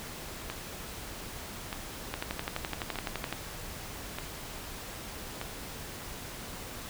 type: two click trains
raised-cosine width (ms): 0.3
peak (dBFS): -19 / -16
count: 5 / 15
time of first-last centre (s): 0.5-5.414 / 2.14-3.326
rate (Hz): 0.814 / 11.8
effects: pink hiss -42 dBFS RMS until 6.89 s